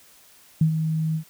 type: tone with ADSR envelope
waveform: sine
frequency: 158.6 Hz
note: D#3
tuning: 33 cents sharp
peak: -13 dBFS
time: 0.61-1.24 s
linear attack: 4 ms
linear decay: 92 ms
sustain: -8 dB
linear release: 90 ms
effects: white hiss -53 dBFS RMS until 1.29 s